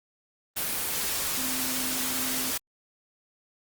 sine tone in noise, 257.3 Hz, C4, 29 cents flat, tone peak -36 dBFS, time 1.37-2.51 s, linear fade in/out 10 ms, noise white, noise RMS -29 dBFS, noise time 0.56-2.58 s, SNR -10 dB, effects Opus 24 kbps

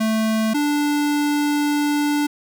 square tone pair in turn, 220 / 293.1 Hz, A3 / D4, 0 / -3 cents, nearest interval perfect fourth, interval 497 cents, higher second, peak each -18 dBFS, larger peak neither, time 0-0.54 / 0.54-2.27 s, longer second, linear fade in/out 10 ms, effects none

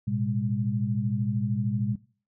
sine tone cluster, 112.1 / 125.2 / 203.5 Hz, A2 / B2 / G#3, +33 / +24 / -35 cents, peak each -29 dBFS, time 0.07-1.96 s, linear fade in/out 10 ms, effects noise-tail reverb RT60 0.4 s tail -20 dB re dry

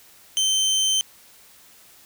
25% pulse tone, 3100 Hz, G7, 20 cents flat, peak -15 dBFS, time 0.37-1.01 s, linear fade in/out 0 ms, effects white hiss -51 dBFS RMS until 2.05 s

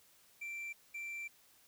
triangle tone bursts at uneven times, 2349 Hz, D7, in tune, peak -39 dBFS, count 2, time 0.41-0.73 / 0.94-1.28 s, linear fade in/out 10 ms, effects white hiss -66 dBFS RMS until 1.67 s

